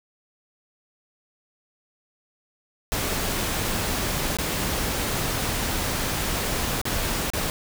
pink noise with dropouts, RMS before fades -26 dBFS, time 2.92-7.5 s, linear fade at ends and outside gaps 0 ms, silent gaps 4.369-4.386 / 6.815-6.854 / 7.302-7.335 s, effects none

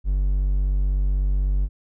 triangle tone, 48.06 Hz, G1, 34 cents flat, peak -16 dBFS, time 0.04-1.69 s, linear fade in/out 50 ms, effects none

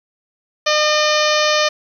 harmonic tone, 606 Hz, D#5, 46 cents flat, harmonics 1 / 2 / 3 / 4 / 5 / 6 / 7 / 8 / 9 / 10, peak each -17 / -20 / -22 / -23 / -24 / -25 / -25 / -26 / -27 / -27 dBFS, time 0.66-1.69 s, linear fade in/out 10 ms, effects 8-bit

